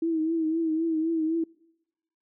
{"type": "tone with vibrato", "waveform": "sine", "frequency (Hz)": 322.9, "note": "E4", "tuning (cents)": -36, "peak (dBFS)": -23, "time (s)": [0.02, 1.44], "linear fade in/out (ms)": 5, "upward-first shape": "triangle", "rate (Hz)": 3.9, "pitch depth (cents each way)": 65, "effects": ["noise-tail reverb RT60 0.9 s tail -25 dB re dry"]}